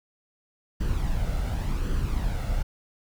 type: noise with flanger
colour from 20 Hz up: brown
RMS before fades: -26 dBFS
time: 0.8-2.63 s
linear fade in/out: 10 ms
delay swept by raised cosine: 0.65 to 1.47 ms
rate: 0.89 Hz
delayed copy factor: +0.5
effects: none